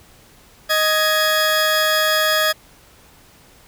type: tone pair together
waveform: 20% pulse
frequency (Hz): 625 / 1668.5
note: D#5 / G#6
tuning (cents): +8 / +8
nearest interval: octave + perfect fourth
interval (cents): 1700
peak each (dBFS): -13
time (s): 0.69-2.53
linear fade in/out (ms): 20
effects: pink hiss -49 dBFS RMS until 3.67 s